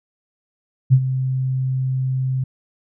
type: tone with ADSR envelope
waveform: sine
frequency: 130.6 Hz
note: C3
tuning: 3 cents flat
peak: -6 dBFS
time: 0.9-2.44 s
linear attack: 30 ms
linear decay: 64 ms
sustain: -12 dB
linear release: 6 ms
effects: none